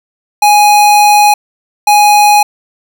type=tone pair in turn; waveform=square; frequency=831 / 831 Hz; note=G#5 / G#5; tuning=+1 / +1 cents; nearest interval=unison; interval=0 cents; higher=neither; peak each=-4 dBFS; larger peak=neither; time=0.42-1.34 / 1.87-2.43 s; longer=first; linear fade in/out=5 ms; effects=none